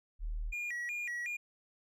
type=tone; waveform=sine; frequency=38.89 Hz; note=D#1; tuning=in tune; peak=-34 dBFS; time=0.19-0.54 s; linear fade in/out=50 ms
type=tone with vibrato; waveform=triangle; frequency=2157 Hz; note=C#7; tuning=48 cents flat; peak=-34 dBFS; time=0.52-1.37 s; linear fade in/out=10 ms; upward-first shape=square; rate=2.7 Hz; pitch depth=200 cents each way
effects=none